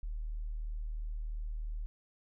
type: tone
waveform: sine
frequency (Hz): 38.51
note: D#1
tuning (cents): -17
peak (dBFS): -35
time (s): 0.03-1.86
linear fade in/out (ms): 0
effects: none